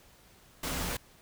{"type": "noise with comb filter", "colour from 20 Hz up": "pink", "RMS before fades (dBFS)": -34, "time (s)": [0.63, 0.97], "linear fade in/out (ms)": 5, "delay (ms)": 9.4, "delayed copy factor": -0.55, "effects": ["pink hiss -59 dBFS RMS until 1.21 s"]}